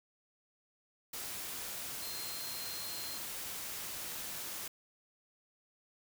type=tone in noise; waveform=sine; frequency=4175 Hz; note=C8; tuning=5 cents flat; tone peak=-45 dBFS; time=2.02-3.18 s; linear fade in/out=5 ms; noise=white; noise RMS=-42 dBFS; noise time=1.13-4.68 s; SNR=-6 dB; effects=none